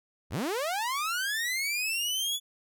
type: linear sweep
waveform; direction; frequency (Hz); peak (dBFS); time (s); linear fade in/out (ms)
sawtooth; up; 47.78 to 3446; -25; 0.3-2.4; 50
effects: none